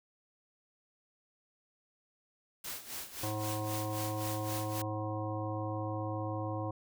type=noise with tremolo; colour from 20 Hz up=white; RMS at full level=-40 dBFS; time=2.64-4.82 s; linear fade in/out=5 ms; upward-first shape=sine; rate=3.8 Hz; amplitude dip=75%
type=harmonic tone; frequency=106.8 Hz; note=G#2; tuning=49 cents sharp; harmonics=1 / 3 / 5 / 7 / 9 / 10; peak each=-37 / -40 / -41 / -43 / -46 / -45 dBFS; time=3.23-6.71 s; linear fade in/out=5 ms
effects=none